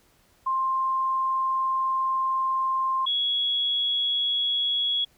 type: tone pair in turn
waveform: sine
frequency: 1054 / 3346 Hz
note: C6 / G#7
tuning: +12 / +12 cents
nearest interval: octave + minor sixth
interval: 2000 cents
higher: second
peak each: -22 dBFS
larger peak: neither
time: 0.46-3.06 / 3.06-5.05 s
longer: first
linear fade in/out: 10 ms
effects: pink hiss -62 dBFS RMS until 5.17 s